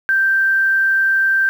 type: tone with quantisation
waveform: sine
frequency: 1568 Hz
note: G6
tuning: in tune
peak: -12 dBFS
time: 0.09-1.49 s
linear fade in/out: 0 ms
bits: 7
effects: none